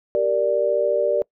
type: chord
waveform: sine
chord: G minor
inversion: none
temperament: equal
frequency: 392 / 466.2 / 587.3 Hz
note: G4 / Bb4 / D5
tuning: 0 / 0 / 0 cents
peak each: -25 / -22 / -19 dBFS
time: 0.15-1.22 s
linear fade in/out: 0 ms
effects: noise-tail reverb RT60 0.1 s tail -25 dB re dry